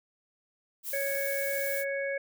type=noise; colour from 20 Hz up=violet; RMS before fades=-36 dBFS; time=0.83-1.85 s; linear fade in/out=50 ms
type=harmonic tone; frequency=554.4 Hz; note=C#5; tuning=in tune; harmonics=1 / 3 / 4; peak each=-31 / -36 / -37 dBFS; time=0.93-2.18 s; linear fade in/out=5 ms
effects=none